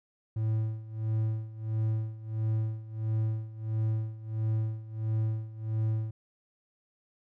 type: tone with tremolo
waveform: triangle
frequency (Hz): 110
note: A2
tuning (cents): 0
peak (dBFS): -23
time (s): 0.36-6.11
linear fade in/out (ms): 5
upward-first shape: sine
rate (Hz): 1.5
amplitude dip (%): 85
effects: none